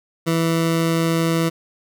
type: tone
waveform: 20% pulse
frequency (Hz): 164.81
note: E3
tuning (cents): 0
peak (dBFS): -12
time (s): 0.26-1.5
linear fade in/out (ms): 20
effects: none